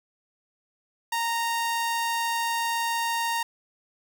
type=tone; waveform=sawtooth; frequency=927 Hz; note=A#5; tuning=10 cents flat; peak=-21 dBFS; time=1.12-3.43 s; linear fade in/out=5 ms; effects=none